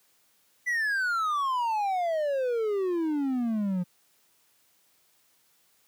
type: exponential sweep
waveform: triangle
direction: down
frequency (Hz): 2000 to 174.61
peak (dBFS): -23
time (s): 0.66-3.84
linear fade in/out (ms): 20
effects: white hiss -66 dBFS RMS until 5.87 s + high-pass 100 Hz 12 dB/octave